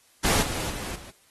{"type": "noise with level steps", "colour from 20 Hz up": "pink", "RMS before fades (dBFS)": [-22, -31, -35, -45], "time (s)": [0.24, 1.11], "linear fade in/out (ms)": 10, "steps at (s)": [0.42, 0.7, 0.95], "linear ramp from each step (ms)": 10, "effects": ["white hiss -60 dBFS RMS until 1.3 s", "AAC 32 kbps"]}